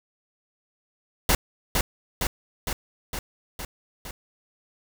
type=noise with echo; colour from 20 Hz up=pink; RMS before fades=-19 dBFS; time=1.29-1.35 s; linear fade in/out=2 ms; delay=460 ms; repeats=6; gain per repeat=-3 dB; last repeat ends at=4.11 s; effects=none